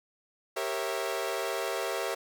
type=chord; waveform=sawtooth; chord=G diminished seventh; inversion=none; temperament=equal with one note detuned; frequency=392 / 466.2 / 547.7 / 659.3 Hz; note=G4 / Bb4 / Db5 / Fb5; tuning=0 / 0 / -21 / 0 cents; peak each=-32 dBFS; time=0.56-2.15 s; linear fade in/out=10 ms; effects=none